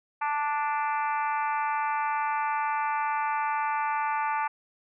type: harmonic tone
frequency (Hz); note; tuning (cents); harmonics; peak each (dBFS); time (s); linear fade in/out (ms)
293.7; D4; 0; 3 / 4 / 5 / 6 / 7 / 8 / 9; -27 / -32 / -36 / -40 / -41 / -40 / -46; 0.21-4.48; 10
effects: none